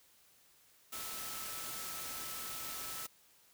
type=tone in noise; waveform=sine; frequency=1307 Hz; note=E6; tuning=15 cents flat; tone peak=-51 dBFS; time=0.92-3.07 s; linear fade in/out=10 ms; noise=white; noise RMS=-43 dBFS; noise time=0.92-3.07 s; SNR=-11 dB; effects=white hiss -66 dBFS RMS until 3.53 s